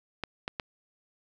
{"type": "clicks", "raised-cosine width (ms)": 0.3, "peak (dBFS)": -16, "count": 3, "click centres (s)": [0.237, 0.479, 0.598], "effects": []}